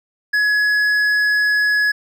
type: tone with hard clipping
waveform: triangle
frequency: 1687 Hz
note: G#6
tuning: 27 cents sharp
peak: -15 dBFS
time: 0.33-1.92 s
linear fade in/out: 10 ms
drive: 9 dB
effects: none